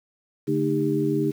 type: tone cluster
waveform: sine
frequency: 144.9 / 222.6 / 308.6 / 399.4 Hz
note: D3 / A3 / D#4 / G4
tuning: -23 / +20 / -14 / +32 cents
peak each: -27 / -29 / -24 / -25 dBFS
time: 0.47-1.32 s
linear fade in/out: 20 ms
effects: 8-bit